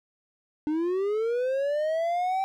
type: linear sweep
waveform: triangle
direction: up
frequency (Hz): 296.5 to 779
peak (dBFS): -22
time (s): 0.67-2.44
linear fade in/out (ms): 0
effects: none